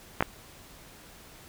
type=clicks; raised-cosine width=0.5 ms; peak=-8 dBFS; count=2; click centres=0.207 / 0.225 s; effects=pink hiss -51 dBFS RMS until 1.48 s